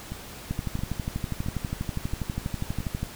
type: two click trains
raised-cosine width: 5 ms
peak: -20 / -16 dBFS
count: 5 / 32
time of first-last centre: 0.12-2.805 / 0.51-3.03 s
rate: 1.49 / 12.3 Hz
effects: pink hiss -42 dBFS RMS until 3.15 s